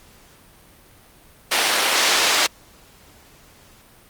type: band-pass noise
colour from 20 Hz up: white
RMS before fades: -18 dBFS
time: 1.51-2.47 s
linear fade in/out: 10 ms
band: 430 to 4900 Hz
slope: 12 dB/octave
effects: pink hiss -50 dBFS RMS until 4.09 s + Opus 48 kbps